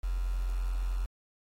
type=tone with quantisation; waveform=sine; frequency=44.58 Hz; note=F1; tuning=36 cents sharp; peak=-28 dBFS; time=0.03-1.06 s; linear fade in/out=10 ms; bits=8; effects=AAC 48 kbps